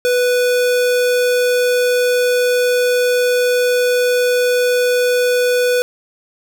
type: tone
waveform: square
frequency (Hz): 493.9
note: B4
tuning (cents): 0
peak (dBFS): -13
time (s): 0.05-5.82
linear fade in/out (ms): 0
effects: none